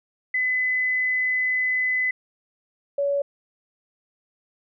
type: tone pair in turn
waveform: sine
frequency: 2014 / 564.8 Hz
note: B6 / C#5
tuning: +33 / +32 cents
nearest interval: octave + minor seventh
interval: 2201 cents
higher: first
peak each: -20 dBFS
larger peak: neither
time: 0.34-2.11 / 2.98-3.22 s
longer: first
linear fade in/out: 5 ms
effects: none